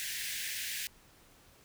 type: high-pass noise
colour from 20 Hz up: pink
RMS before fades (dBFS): -38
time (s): 0-0.87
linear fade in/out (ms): 0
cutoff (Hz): 1600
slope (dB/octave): 96
effects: pink hiss -61 dBFS RMS until 1.64 s